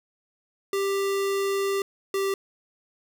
square tone pair in turn, 394.2 / 391.3 Hz, G4 / G4, +10 / -3 cents, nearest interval unison, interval 13 cents, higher first, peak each -24 dBFS, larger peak neither, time 0.73-1.82 / 2.14-2.34 s, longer first, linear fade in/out 2 ms, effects none

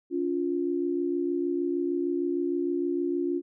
sine tone pair together, 283.8 / 350.3 Hz, C#4 / F4, +41 / +5 cents, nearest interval major third, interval 364 cents, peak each -29 / -27 dBFS, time 0.1-3.42 s, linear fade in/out 50 ms, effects none

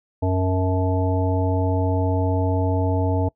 harmonic tone with a mistuned harmonic, 92.5 Hz, F#2, in tune, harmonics 1 / 3 / 5 / 7 / 9, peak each -20 / -25 / -27 / -28 / -30 dBFS, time 0.22-3.29 s, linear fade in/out 10 ms, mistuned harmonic 9, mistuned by +73 cents, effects noise-tail reverb RT60 0.1 s tail -22 dB re dry

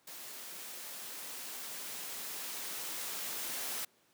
white noise with level ramp, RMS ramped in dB -47 to -38 dBFS, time 0.07-3.85 s, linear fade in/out 5 ms, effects pink hiss -69 dBFS RMS until 4.13 s + high-pass 200 Hz 12 dB/octave

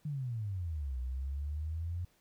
sine exponential two-way sweep, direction down then up, 154.1 to 61.74 to 89.4 Hz, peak -34 dBFS, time 0.05-2.05 s, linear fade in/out 5 ms, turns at 0.99 s, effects pink hiss -70 dBFS RMS until 2.2 s

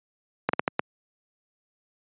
slowing click train, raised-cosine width 0.5 ms, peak -6 dBFS, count 5, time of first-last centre 0.49-0.794 s, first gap 44 ms, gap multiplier 1.38, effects high-pass 150 Hz 12 dB/octave + resampled to 8000 Hz

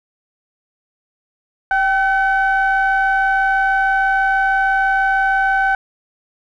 triangle ring-modulated tone, 372.3 Hz, F#4, 11 cents sharp, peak -8 dBFS, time 1.71-5.75 s, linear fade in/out 2 ms, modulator 1150 Hz, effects none

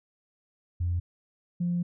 sine tone pair in turn, 87.3 / 174.6 Hz, F2 / F3, 0 / 0 cents, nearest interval octave, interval 1200 cents, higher second, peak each -24 dBFS, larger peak neither, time 0.8-1 / 1.6-1.83 s, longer second, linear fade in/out 10 ms, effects tanh soft clip ceiling -20 dBFS

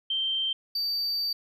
sine / triangle tone pair in turn, 3136 / 4623 Hz, G7 / D8, 0 / -28 cents, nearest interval perfect fifth, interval 672 cents, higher second, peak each -25 dBFS, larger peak neither, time 0.1-0.53 / 0.75-1.33 s, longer second, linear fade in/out 5 ms, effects none

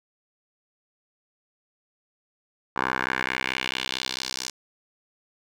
10% pulse tone with band-pass filter sweep, 64.5 Hz, C2, 24 cents flat, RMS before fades -29 dBFS, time 2.76-4.5 s, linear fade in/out 5 ms, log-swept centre 1200 to 5900 Hz, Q 2.1, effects none

